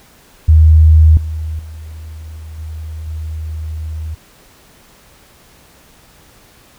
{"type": "tone with level steps", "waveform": "sine", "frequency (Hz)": 78.7, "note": "D#2", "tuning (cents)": 20, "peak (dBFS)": [-3, -18, -27, -23, -20], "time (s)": [0.48, 4.15], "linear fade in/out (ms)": 10, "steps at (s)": [1.17, 1.59, 2.58, 3.07], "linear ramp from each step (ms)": 2, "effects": ["pink hiss -46 dBFS RMS until 6.78 s"]}